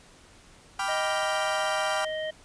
35% pulse chord, G dominant seventh, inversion none, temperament equal, 784 / 987.8 / 1174.7 / 1396.9 Hz, G5 / B5 / D6 / F6, 0 / 0 / 0 / 0 cents, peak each -29 / -33 / -32 / -31 dBFS, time 0.79-2.05 s, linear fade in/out 5 ms
harmonic tone, 624 Hz, D#5, 5 cents sharp, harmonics 1 / 3 / 5, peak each -30 / -37 / -39 dBFS, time 0.88-2.31 s, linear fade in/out 10 ms
effects pink hiss -54 dBFS RMS until 2.44 s + resampled to 22050 Hz

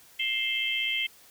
sine tone cluster, 2108 / 2647 / 3101 / 3217 Hz, C7 / E7 / G7 / G7, +12 / +7 / -19 / +44 cents, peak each -30 / -33 / -31 / -33 dBFS, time 0.19-1.07 s, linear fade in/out 10 ms, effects white hiss -55 dBFS RMS until 1.3 s

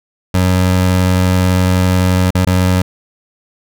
25% pulse tone with dropouts, 91.8 Hz, F#2, 13 cents flat, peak -6 dBFS, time 0.34-2.82 s, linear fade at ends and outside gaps 5 ms, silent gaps 2.306-2.349 / 2.45-2.468 s, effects none

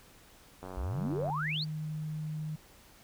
click train, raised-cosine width 1 ms, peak -29 dBFS, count 63, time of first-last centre 0.63-1.3 s, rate 92.6 Hz
sine exponential sweep, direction up, 49 to 4795 Hz, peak -32 dBFS, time 0.76-1.65 s, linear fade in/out 20 ms
sine tone with pitch glide, 146.5 to 154.32 Hz, D3 to D#3, -4 to -14 cents, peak -34 dBFS, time 0.98-2.56 s, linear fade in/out 10 ms, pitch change +90 cents, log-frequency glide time 1.25-1.47 s
effects pink hiss -58 dBFS RMS until 3.03 s

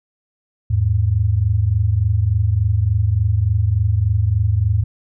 sine tone pair together, 82.41 / 105.85 Hz, E2 / G#2, 0 / +33 cents, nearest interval major third, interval 433 cents, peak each -18 / -15 dBFS, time 0.7-4.84 s, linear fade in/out 10 ms, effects none

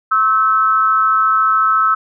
sine tone with amplitude modulation, 1303 Hz, E6, 20 cents flat, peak -7 dBFS, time 0.11-1.95 s, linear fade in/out 10 ms, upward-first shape sine, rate 214 Hz, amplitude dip 70%, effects none

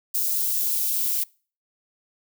violet noise with high-pass filter sweep, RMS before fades -24 dBFS, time 0.14-1.24 s, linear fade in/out 10 ms, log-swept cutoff 4500 to 2300 Hz, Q 0.95, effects noise-tail reverb RT60 0.4 s tail -25 dB re dry

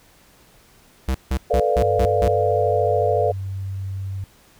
square tone bursts, 65.41 Hz, C2, in tune, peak -19 dBFS, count 6, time 1.08-2.282 s, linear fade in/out 5 ms, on 67 ms, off 160 ms
sine chord, B half-diminished seventh, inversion third, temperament equal, 440 / 493.9 / 587.3 / 698.5 Hz, A4 / B4 / D5 / F5, 0 / 0 / 0 / 0 cents, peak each -22 dBFS, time 1.5-3.32 s, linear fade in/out 10 ms
sine tone, 96.5 Hz, G2, 27 cents flat, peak -25 dBFS, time 1.82-4.24 s, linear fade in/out 0 ms
effects pink hiss -53 dBFS RMS until 4.59 s

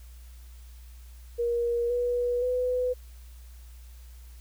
sine tone with pitch steps, 473.7 / 486.7 / 500.1 Hz, A#4 / B4 / B4, +28 / -25 / +22 cents, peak -24 dBFS, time 1.38-2.94 s, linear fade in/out 20 ms, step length 520 ms, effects added 60 Hz sine -44 dBFS peak until 4.4 s + white hiss -59 dBFS RMS until 4.4 s

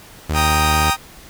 sawtooth tone with vibrato, 76.7 Hz, D#2, 24 cents flat, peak -14 dBFS, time 0.29-0.91 s, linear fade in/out 10 ms, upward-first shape sine, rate 11 Hz, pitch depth 15 cents each way
sawtooth chord, Eb major, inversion first, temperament equal, 784 / 932.3 / 1244.5 Hz, G5 / Bb5 / Eb6, 0 / 0 / 0 cents, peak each -16 / -19 / -15 dBFS, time 0.33-0.97 s, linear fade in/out 50 ms
effects pink hiss -42 dBFS RMS until 1.29 s

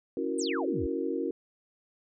sine chord, F# dominant seventh, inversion second, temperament equal, 277.2 / 329.6 / 370 / 466.2 Hz, C#4 / E4 / F#4 / A#4, 0 / 0 / 0 / 0 cents, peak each -34 dBFS, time 0.17-1.31 s, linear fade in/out 2 ms
sine exponential sweep, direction down, 9397 to 53.3 Hz, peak -33 dBFS, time 0.38-0.87 s, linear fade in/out 10 ms
effects none

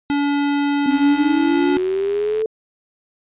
square tone, 285.9 Hz, D4, 46 cents flat, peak -17 dBFS, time 0.1-1.77 s, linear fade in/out 0 ms
sine linear sweep, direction up, 261.1 to 442.5 Hz, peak -17 dBFS, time 0.86-2.46 s, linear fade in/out 2 ms
click train, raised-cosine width 0.3 ms, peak -20 dBFS, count 127, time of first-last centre 0.91-2.419 s, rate 83.5 Hz
effects resampled to 8000 Hz

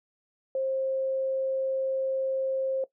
sine tone, 531 Hz, C5, 25 cents sharp, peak -25 dBFS, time 0.55-2.84 s, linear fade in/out 2 ms, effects noise-tail reverb RT60 0.1 s tail -17 dB re dry

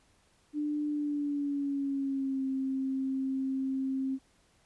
sine tone with pitch glide, 297.1 to 266.2 Hz, D4 to C4, +20 to +30 cents, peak -29 dBFS, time 0.53-4.19 s, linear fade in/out 50 ms, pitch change -190 cents, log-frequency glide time 0.88-2.44 s, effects pink hiss -67 dBFS RMS until 4.65 s + resampled to 24000 Hz

